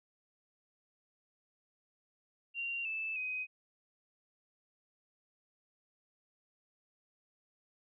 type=tone with pitch steps; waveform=sine; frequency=2765 / 2632 / 2513 Hz; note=F7 / E7 / D#7; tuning=-18 / -3 / +17 cents; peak=-35 dBFS; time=2.54-3.47 s; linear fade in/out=50 ms; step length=310 ms; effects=none